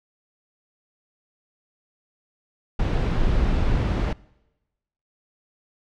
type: noise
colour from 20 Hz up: brown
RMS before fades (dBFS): -21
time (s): 2.79-4.13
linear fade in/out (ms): 5
effects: noise-tail reverb RT60 1.0 s tail -23 dB re dry + low-pass 4000 Hz 12 dB/octave